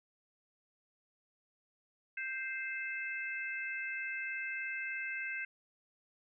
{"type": "harmonic tone", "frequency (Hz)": 523.3, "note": "C5", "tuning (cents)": 0, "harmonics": [3, 4, 5], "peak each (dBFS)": [-40, -41, -42], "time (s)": [2.17, 5.45], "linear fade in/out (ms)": 5, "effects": []}